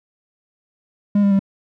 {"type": "tone with pitch steps", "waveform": "triangle", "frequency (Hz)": [203.9, 199.93, 196.05], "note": ["G#3", "G3", "G3"], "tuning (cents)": [-32, 34, 0], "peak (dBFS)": -10, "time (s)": [1.15, 1.393], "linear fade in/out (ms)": 5, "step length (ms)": 81, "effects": []}